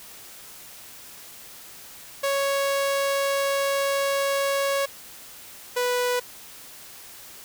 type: tone pair in turn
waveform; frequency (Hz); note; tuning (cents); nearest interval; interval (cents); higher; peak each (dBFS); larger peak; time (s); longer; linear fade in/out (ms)
sawtooth; 554.4 / 492.8; C#5 / B4; 0 / -4; major second; 204; first; -18; neither; 2.23-4.86 / 5.76-6.2; first; 10
effects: white hiss -44 dBFS RMS until 7.44 s

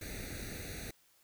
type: noise with comb filter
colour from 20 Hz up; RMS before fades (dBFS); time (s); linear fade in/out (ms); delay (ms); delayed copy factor
pink; -43; 0.01-0.91; 5; 0.48; +0.95
effects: white hiss -68 dBFS RMS until 1.23 s

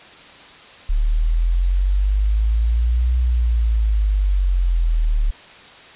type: linear two-way sweep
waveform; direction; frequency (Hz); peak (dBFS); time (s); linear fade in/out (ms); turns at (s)
sine; up then down; 35.97 to 61.8 to 35.97; -14; 0.89-5.31; 10; 3.17
effects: white hiss -42 dBFS RMS until 5.95 s + resampled to 8000 Hz

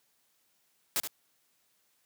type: noise with echo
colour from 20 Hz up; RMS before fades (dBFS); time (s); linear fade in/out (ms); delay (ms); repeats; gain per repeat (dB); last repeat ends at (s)
white; -29; 0.96-1; 0; 74; 1; -8; 1.074
effects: white hiss -72 dBFS RMS until 2.05 s + high-pass 100 Hz 12 dB/octave

